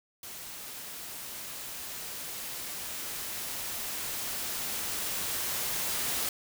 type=noise with level ramp; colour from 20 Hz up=white; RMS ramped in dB=-43 to -31 dBFS; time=0.23-6.29 s; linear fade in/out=2 ms; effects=none